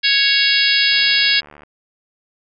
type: harmonic tone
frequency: 554.4 Hz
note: C#5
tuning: in tune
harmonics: 3 / 4 / 5 / 6 / 7 / 8 / 9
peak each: -20 / -20 / -20 / -20 / -20 / -20 / -20 dBFS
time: 0.03-1.41 s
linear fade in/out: 20 ms
type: click train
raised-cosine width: 0.5 ms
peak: -25 dBFS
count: 54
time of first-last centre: 0.92-1.634 s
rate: 74.2 Hz
effects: none